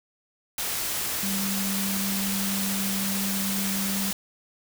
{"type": "tone in noise", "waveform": "sine", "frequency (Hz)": 196, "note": "G3", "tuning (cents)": 0, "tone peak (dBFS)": -28, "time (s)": [1.23, 4.11], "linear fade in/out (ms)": 2, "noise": "white", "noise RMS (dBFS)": -29, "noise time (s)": [0.58, 4.13], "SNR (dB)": -2, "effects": []}